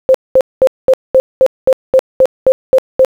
sine tone bursts, 523.3 Hz, C5, in tune, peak -3 dBFS, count 12, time 0.09-3.048 s, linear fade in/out 0 ms, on 54 ms, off 210 ms, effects 7-bit

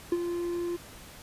triangle tone with ADSR envelope, 346.8 Hz, F4, 12 cents flat, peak -19 dBFS, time 0.12-0.77 s, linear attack 3 ms, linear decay 43 ms, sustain -8 dB, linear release 16 ms, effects pink hiss -48 dBFS RMS until 1.22 s + resampled to 32000 Hz

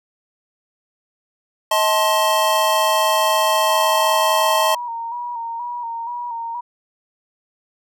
square chord, A diminished, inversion second, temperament just, 633.6 / 880 / 1056 Hz, Eb5 / A5 / C6, +31 / 0 / +16 cents, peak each -20 dBFS, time 1.71-4.75 s, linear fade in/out 5 ms
sine tone with vibrato, 944 Hz, A#5, 22 cents sharp, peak -24 dBFS, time 3.69-6.61 s, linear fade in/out 10 ms, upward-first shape square, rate 2.1 Hz, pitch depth 38 cents each way
effects none

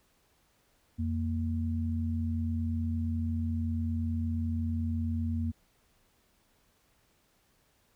sine tone pair together, 86.93 / 232.3 Hz, F2 / A#3, -7 / -6 cents, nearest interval octave + perfect fourth, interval 1701 cents, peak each -30 / -33 dBFS, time 0.98-5.52 s, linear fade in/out 20 ms, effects pink hiss -69 dBFS RMS until 7.95 s

